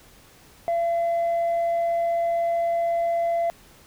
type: tone with tanh clipping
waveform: sine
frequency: 679 Hz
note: F5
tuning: 49 cents flat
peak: -21 dBFS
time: 0.68-3.5 s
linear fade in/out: 0 ms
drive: 1 dB
effects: pink hiss -52 dBFS RMS until 3.86 s